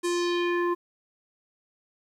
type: tone with low-pass filter sweep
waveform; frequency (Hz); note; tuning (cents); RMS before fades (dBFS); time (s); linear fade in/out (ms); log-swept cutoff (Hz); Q
square; 349.2; F4; 0; -26; 0.03-0.75; 20; 9600 to 1100; 2.1
effects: 10-bit